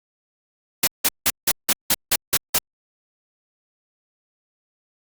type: noise bursts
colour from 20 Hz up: white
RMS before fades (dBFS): -17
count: 9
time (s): 0.83-2.586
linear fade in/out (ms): 5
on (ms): 44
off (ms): 170
effects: Opus 48 kbps